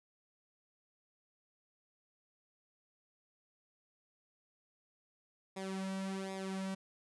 sawtooth tone with flanger, 191.8 Hz, G3, 37 cents flat, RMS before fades -40 dBFS, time 5.56-6.75 s, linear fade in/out 10 ms, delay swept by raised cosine 0.67 to 2.87 ms, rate 1.3 Hz, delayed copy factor -0.75, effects resampled to 24000 Hz

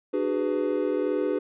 triangle chord, G# half-diminished seventh, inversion second, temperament just, 299 / 373.8 / 415.3 / 498.4 Hz, D4 / F#4 / G#4 / B4, +31 / +18 / 0 / +16 cents, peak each -27 dBFS, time 0.13-1.39 s, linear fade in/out 10 ms, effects resampled to 8000 Hz

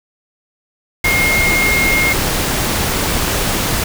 sine tone in noise, 2139 Hz, C7, 38 cents sharp, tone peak -13 dBFS, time 1.04-2.13 s, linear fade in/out 5 ms, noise pink, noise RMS -17 dBFS, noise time 1.04-3.84 s, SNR +1 dB, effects none

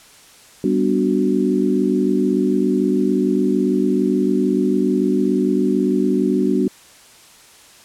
sine chord, G major seventh, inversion none, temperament equal, 196 / 246.9 / 293.7 / 370 Hz, G3 / B3 / D4 / F#4, 0 / 0 / 0 / 0 cents, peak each -20 dBFS, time 0.64-6.68 s, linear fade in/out 2 ms, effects white hiss -46 dBFS RMS until 7.84 s + low-pass 10000 Hz 12 dB/octave

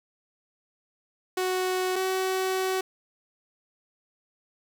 sawtooth tone pair in turn, 370 / 376.7 Hz, F#4 / F#4, 0 / +31 cents, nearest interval unison, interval 31 cents, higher second, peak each -21 dBFS, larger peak neither, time 1.37-1.96 / 1.96-2.81 s, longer second, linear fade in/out 5 ms, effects 8-bit

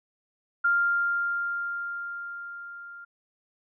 sine tone with level ramp, 1396.9 Hz, F6, in tune, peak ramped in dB -19 to -41 dBFS, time 0.64-3.05 s, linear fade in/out 10 ms, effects none

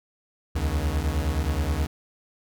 40% pulse beating tone pair, 69 / 78.5 Hz, C#2 / D#2, -7 / +16 cents, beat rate 9.5 Hz, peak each -25 dBFS, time 0.55-1.87 s, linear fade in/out 10 ms, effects none

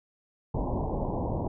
pink low-pass noise, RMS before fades -30 dBFS, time 0.54-1.48 s, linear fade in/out 5 ms, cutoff 1000 Hz, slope 96 dB/octave, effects none

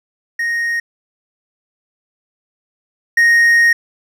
triangle tone pair in turn, 1864.7 / 1864.7 Hz, A#6 / A#6, 0 / 0 cents, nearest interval unison, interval 0 cents, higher neither, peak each -14 / -6 dBFS, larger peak second, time 0.39-0.8 / 3.17-3.73 s, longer second, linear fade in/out 5 ms, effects none

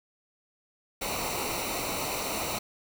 pink noise with comb filter, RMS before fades -32 dBFS, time 1.01-2.59 s, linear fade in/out 10 ms, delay 0.6 ms, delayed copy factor -0.7, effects none

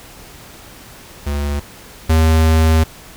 square tone pair in turn, 72 / 79.96 Hz, D2 / D#2, -34 / +48 cents, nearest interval major second, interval 182 cents, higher second, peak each -18 / -10 dBFS, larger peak second, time 1.26-1.6 / 2.09-2.84 s, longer second, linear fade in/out 10 ms, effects pink hiss -39 dBFS RMS until 3.16 s

